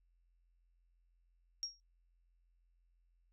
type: tone with exponential decay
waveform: sine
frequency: 5588 Hz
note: F8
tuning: in tune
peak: -34 dBFS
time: 1.63-1.8 s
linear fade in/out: 0 ms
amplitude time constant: 35 ms
effects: noise-tail reverb RT60 0.1 s tail -20 dB re dry + added 43 Hz sine -70 dBFS peak until 3.32 s